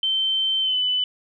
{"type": "tone with pitch glide", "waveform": "sine", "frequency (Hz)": [3100, 2998], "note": ["G7", "F#7"], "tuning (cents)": [-20, 22], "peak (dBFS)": -19, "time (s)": [0.03, 1.04], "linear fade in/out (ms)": 2, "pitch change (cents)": -58, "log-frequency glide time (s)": [0.61, 0.79], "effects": []}